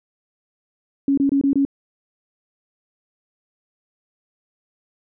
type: tone bursts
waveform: sine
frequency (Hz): 277.2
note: C#4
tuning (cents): 0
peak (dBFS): -14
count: 5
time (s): 1.08-1.651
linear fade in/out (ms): 2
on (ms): 95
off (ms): 24
effects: none